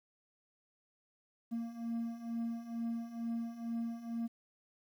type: beating tone pair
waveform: triangle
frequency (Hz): 230 / 232.2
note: A#3 / A#3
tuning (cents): -23 / -7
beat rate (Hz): 2.2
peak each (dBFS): -40 / -36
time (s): 1.51-4.28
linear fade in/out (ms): 20
effects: 11-bit